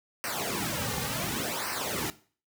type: noise with flanger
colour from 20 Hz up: pink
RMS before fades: -32 dBFS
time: 0.24-2.1 s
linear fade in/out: 0 ms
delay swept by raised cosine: 0.28 to 3.08 ms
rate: 0.69 Hz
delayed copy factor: -0.85
effects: noise-tail reverb RT60 0.4 s tail -17 dB re dry + high-pass 80 Hz 12 dB/octave